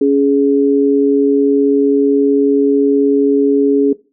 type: tone pair together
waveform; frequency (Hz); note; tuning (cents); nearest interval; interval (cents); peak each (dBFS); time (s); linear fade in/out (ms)
sine; 279.5 / 418.1; C#4 / G#4; +14 / +12; perfect fifth; 698; -11; 0.01-3.93; 5
effects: noise-tail reverb RT60 0.3 s tail -19 dB re dry